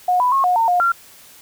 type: tone with pitch steps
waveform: sine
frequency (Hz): 724 / 993 / 1085 / 723 / 909 / 713 / 1376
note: F#5 / B5 / C#6 / F#5 / A#5 / F5 / F6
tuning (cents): -38 / +9 / -37 / -40 / -44 / +36 / -26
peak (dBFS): -13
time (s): 0.08-0.92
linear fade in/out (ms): 5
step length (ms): 120
effects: white hiss -45 dBFS RMS until 1.41 s